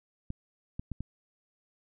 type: clicks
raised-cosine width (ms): 5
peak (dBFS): -23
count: 4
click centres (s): 0.304 / 0.795 / 0.917 / 1.006
effects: none